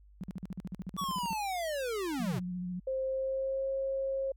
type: tone bursts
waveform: sine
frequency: 184.7 Hz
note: F#3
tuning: 3 cents flat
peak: -35 dBFS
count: 16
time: 0.21-1.331 s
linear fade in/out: 0 ms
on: 26 ms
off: 47 ms
type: linear sweep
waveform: square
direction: down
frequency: 1153 to 102.5 Hz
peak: -33 dBFS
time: 0.97-2.4 s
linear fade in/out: 20 ms
type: tone with vibrato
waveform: sine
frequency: 180 Hz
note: F#3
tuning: 47 cents flat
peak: -34 dBFS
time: 2.19-2.8 s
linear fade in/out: 10 ms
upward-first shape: square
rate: 14 Hz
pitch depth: 20 cents each way
type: tone with pitch glide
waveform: sine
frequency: 527 to 538.7 Hz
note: C5 to C#5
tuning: +12 to -50 cents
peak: -30 dBFS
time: 2.87-4.32 s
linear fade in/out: 5 ms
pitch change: +38 cents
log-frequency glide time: 3.03-3.68 s
effects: added 50 Hz sine -55 dBFS peak until 4.36 s